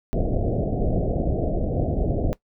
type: low-pass noise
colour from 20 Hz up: pink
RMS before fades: -23 dBFS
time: 0.13-2.33 s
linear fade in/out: 0 ms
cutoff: 710 Hz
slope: 96 dB/octave
effects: noise-tail reverb RT60 0.1 s tail -18 dB re dry